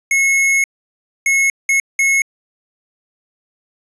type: tone bursts at uneven times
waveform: square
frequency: 2179 Hz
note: C#7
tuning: 30 cents flat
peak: -12 dBFS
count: 4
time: 0.11-0.64 / 1.26-1.5 / 1.69-1.8 / 1.99-2.22 s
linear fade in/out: 2 ms
effects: resampled to 24000 Hz + 8-bit